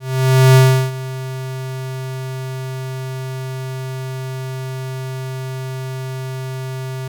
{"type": "tone with ADSR envelope", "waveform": "square", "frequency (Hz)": 130.81, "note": "C3", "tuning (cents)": 0, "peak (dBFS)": -6, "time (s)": [0, 7.08], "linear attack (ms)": 550, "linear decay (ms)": 360, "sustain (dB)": -18, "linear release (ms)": 5, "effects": []}